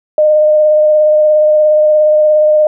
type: tone with vibrato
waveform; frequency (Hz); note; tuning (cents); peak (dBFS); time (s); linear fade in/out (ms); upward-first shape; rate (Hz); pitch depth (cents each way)
sine; 610; D#5; -34; -5; 0.18-2.67; 2; sine; 17; 14
effects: none